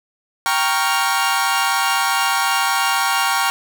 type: chord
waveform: sawtooth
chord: G half-diminished seventh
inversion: none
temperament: equal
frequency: 784 / 932.3 / 1108.7 / 1396.9 Hz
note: G5 / Bb5 / Db6 / F6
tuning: 0 / 0 / 0 / 0 cents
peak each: -18 dBFS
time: 0.46-3.5 s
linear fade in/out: 0 ms
effects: none